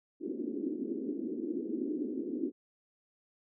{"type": "band-pass noise", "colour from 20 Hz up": "white", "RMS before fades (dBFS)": -36, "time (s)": [0.2, 2.52], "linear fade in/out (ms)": 50, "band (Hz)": [240, 370], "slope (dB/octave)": 48, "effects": []}